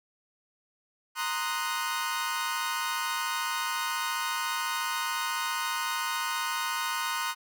sawtooth chord, C half-diminished seventh, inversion third, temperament equal, 932.3 / 1046.5 / 1244.5 / 1480 Hz, Bb5 / C6 / Eb6 / Gb6, 0 / 0 / 0 / 0 cents, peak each -31 dBFS, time 1.15-7.35 s, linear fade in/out 50 ms, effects none

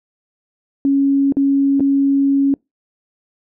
sine tone with dropouts, 276.6 Hz, C#4, 4 cents flat, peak -11 dBFS, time 0.85-2.54 s, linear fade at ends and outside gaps 1 ms, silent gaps 1.323-1.369 / 1.797-1.805 s, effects noise-tail reverb RT60 0.2 s tail -26 dB re dry

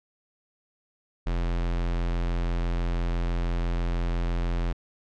square tone, 43.02 Hz, F1, 25 cents flat, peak -25 dBFS, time 1.26-4.73 s, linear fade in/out 10 ms, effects low-pass 4000 Hz 12 dB/octave

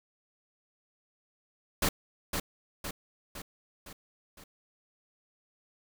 pink noise with echo, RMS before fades -27 dBFS, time 1.82-1.89 s, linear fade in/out 5 ms, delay 510 ms, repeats 5, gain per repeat -5 dB, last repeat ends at 4.44 s, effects none

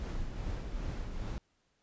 brown noise with tremolo, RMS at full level -35 dBFS, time 0-1.38 s, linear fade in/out 0 ms, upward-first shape triangle, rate 2.5 Hz, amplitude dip 45%, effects pink hiss -75 dBFS RMS until 1.82 s + resampled to 16000 Hz

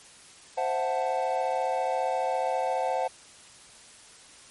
triangle chord, F# half-diminished seventh, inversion second, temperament equal with one note detuned, 523.3 / 665.4 / 740 / 880 Hz, C5 / E5 / F#5 / A5, 0 / +16 / 0 / 0 cents, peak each -28 / -31 / -27 / -30 dBFS, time 0.57-3.08 s, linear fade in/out 10 ms, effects white hiss -51 dBFS RMS until 4.5 s + MP3 48 kbps

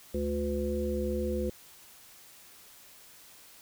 harmonic tone with a mistuned harmonic, 72 Hz, D2, 34 cents flat, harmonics 1 / 3 / 5 / 7, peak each -34 / -34 / -34 / -34 dBFS, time 0.14-1.5 s, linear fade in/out 5 ms, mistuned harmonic 3, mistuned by -18 cents, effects white hiss -54 dBFS RMS until 3.61 s

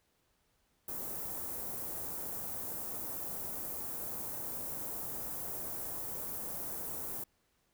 white band-stop noise, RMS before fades -40 dBFS, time 0.88-7.24 s, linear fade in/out 5 ms, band 820 to 13000 Hz, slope 12 dB/octave, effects pink hiss -75 dBFS RMS until 7.73 s

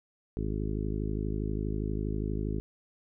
harmonic tone, 52.4 Hz, G#1, 16 cents sharp, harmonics 1 / 2 / 3 / 4 / 5 / 6 / 7 / 8, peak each -33 / -36 / -38 / -39 / -40 / -41 / -41 / -42 dBFS, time 0.37-2.6 s, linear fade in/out 0 ms, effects none

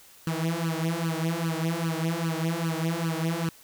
sawtooth tone with flanger, 164.3 Hz, E3, 5 cents flat, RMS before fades -28 dBFS, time 0.27-3.49 s, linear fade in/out 2 ms, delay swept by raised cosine 0.67 to 5.77 ms, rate 2.5 Hz, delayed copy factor +1, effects white hiss -53 dBFS RMS until 3.63 s

